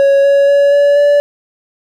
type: tone with pitch steps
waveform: triangle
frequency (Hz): 554.4 / 560.2 / 566 / 572 / 577.9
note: C#5 / C#5 / C#5 / D5 / D5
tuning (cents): 0 / +18 / +36 / -46 / -28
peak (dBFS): -4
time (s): 0-1.2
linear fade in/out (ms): 0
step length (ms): 240
effects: none